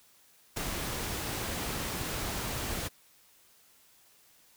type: noise with ADSR envelope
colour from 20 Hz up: pink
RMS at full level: -31 dBFS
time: 0.56-2.89 s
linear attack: 12 ms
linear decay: 10 ms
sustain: -4 dB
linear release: 22 ms
effects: white hiss -62 dBFS RMS until 4.56 s